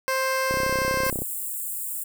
15% pulse tone, 526 Hz, C5, 9 cents sharp, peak -16 dBFS, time 0.08-1.1 s, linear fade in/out 0 ms
click train, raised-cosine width 2 ms, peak -17 dBFS, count 24, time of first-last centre 0.51-1.22 s, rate 32.4 Hz
white high-pass noise, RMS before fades -31 dBFS, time 1.04-2.04 s, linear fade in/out 10 ms, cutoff 7400 Hz, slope 96 dB/octave
effects none

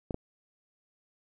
clicks, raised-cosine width 2 ms, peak -20 dBFS, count 2, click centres 0.108 / 0.144 s, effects none

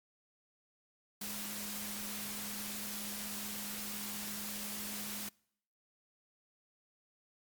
sine tone in noise, 207.7 Hz, G#3, in tune, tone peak -47 dBFS, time 1.21-5.29 s, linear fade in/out 5 ms, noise white, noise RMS -42 dBFS, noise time 1.21-5.29 s, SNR -8 dB, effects noise-tail reverb RT60 0.7 s tail -26 dB re dry + Opus 48 kbps

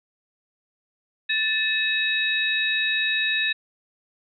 sine tone cluster, 1759 / 2574 / 3805 Hz, A6 / E7 / A#7, -1 / -42 / +35 cents, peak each -25 dBFS, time 1.29-3.53 s, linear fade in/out 10 ms, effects none

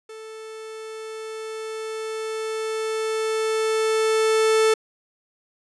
45% pulse tone with level ramp, 440 Hz, A4, in tune, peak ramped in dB -37 to -15 dBFS, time 0.09-4.74 s, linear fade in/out 5 ms, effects resampled to 24000 Hz

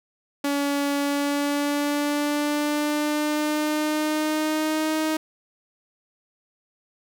sawtooth tone with pitch glide, 283.8 to 313.1 Hz, C#4 to D#4, +41 to +11 cents, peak -18 dBFS, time 0.44-5.17 s, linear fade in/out 5 ms, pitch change +170 cents, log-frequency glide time 0.99-4.96 s, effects none

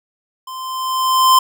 square tone with level ramp, 1038 Hz, C6, 14 cents flat, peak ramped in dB -29 to -7 dBFS, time 0.47-1.39 s, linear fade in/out 5 ms, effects none

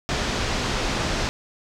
pink low-pass noise, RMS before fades -25 dBFS, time 0.09-1.29 s, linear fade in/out 0 ms, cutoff 6400 Hz, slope 24 dB/octave, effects none

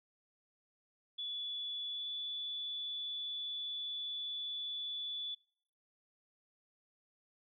sine tone with pitch glide, 3433 to 3455 Hz, A7 to A7, -43 to -32 cents, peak -38 dBFS, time 1.18-5.35 s, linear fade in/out 10 ms, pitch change +11 cents, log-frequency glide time 1.92-2.05 s, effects noise-tail reverb RT60 0.7 s tail -25 dB re dry

